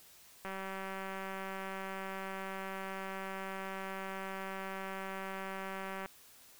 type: click train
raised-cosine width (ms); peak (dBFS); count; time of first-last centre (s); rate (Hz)
0.5; -27; 1078; 0.45-6.059; 192
effects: white hiss -59 dBFS RMS until 6.59 s